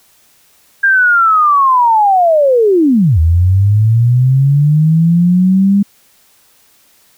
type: linear two-way sweep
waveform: sine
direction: down then up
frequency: 1612 to 78.5 to 202.8 Hz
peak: -6 dBFS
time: 0.83-5.83 s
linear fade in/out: 10 ms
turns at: 3.19 s
effects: white hiss -50 dBFS RMS until 7.17 s